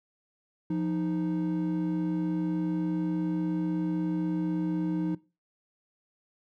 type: tone pair together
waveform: triangle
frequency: 174.61 / 311.1 Hz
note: F3 / D#4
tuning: 0 / 0 cents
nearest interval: minor seventh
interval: 1000 cents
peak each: -27 dBFS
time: 0.7-5.15 s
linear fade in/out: 5 ms
effects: noise-tail reverb RT60 0.3 s tail -21 dB re dry + tanh soft clip ceiling -17 dBFS